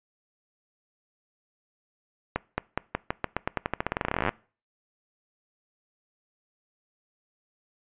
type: accelerating click train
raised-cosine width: 0.5 ms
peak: -10 dBFS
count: 30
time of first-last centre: 2.36-4.292 s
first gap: 220 ms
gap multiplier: 0.89
effects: noise-tail reverb RT60 0.4 s tail -23 dB re dry + resampled to 8000 Hz